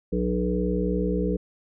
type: harmonic tone with a mistuned harmonic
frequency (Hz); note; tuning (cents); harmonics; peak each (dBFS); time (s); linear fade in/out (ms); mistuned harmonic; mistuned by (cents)
60.6; B1; -32; 1 / 3 / 5 / 7 / 8; -29 / -26 / -30 / -29 / -30; 0.12-1.37; 10; 1; -41
effects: none